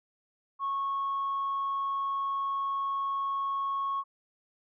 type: tone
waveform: sine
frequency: 1100 Hz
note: C#6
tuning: 14 cents flat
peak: -27 dBFS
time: 0.59-4.04 s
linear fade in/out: 50 ms
effects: tanh soft clip ceiling -25 dBFS